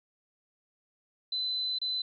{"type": "tone with dropouts", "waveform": "sine", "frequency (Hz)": 4026, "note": "B7", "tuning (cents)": 33, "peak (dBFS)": -29, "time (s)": [1.32, 2.02], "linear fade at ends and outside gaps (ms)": 5, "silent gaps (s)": [1.787, 1.815], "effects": []}